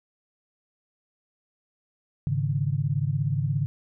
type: chord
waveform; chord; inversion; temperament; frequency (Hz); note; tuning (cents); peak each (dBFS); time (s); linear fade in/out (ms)
sine; Ab suspended fourth; none; equal; 103.83 / 138.59 / 155.56; Ab2 / Db3 / Eb3; 0 / 0 / 0; -29 / -25 / -29; 2.27-3.66; 0
effects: none